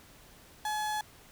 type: tone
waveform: 35% pulse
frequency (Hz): 850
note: G#5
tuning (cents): +40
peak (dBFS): -29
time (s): 0.65-1.01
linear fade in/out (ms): 2
effects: pink hiss -56 dBFS RMS until 1.31 s